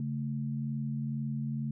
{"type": "tone pair together", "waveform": "sine", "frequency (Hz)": [139.85, 222], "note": ["C#3", "A3"], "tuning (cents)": [16, 16], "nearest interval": "minor sixth", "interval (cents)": 800, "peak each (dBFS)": [-33, -35], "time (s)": [0, 1.71], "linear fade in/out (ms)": 2, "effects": []}